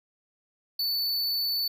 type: tone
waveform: square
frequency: 4486 Hz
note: C#8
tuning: 20 cents sharp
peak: -26 dBFS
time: 0.79-1.68 s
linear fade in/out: 5 ms
effects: none